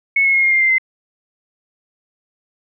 sine tone with pitch steps, 2200 / 2177 / 2155 / 2132 / 2110 / 2089 / 2067 Hz, C#7 / C#7 / C#7 / C7 / C7 / C7 / C7, -14 / -32 / -49 / +32 / +14 / -3 / -22 cents, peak -11 dBFS, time 0.16-0.783 s, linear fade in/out 5 ms, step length 89 ms, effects none

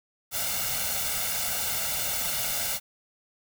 white noise with comb filter, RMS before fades -29 dBFS, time 0.31-2.8 s, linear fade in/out 50 ms, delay 1.4 ms, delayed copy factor +0.8, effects none

